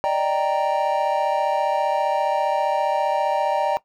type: chord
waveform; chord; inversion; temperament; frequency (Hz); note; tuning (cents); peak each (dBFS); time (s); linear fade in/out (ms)
triangle; Eb major seventh; third; equal; 587.3 / 622.3 / 784 / 932.3; D5 / Eb5 / G5 / Bb5; 0 / 0 / 0 / 0; -22 / -25 / -21 / -22; 0.04-3.77; 0
effects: noise-tail reverb RT60 0.1 s tail -17 dB re dry